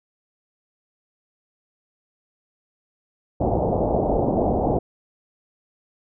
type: low-pass noise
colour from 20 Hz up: white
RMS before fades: -21 dBFS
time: 3.4-4.79 s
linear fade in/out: 10 ms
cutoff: 780 Hz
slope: 48 dB/octave
effects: none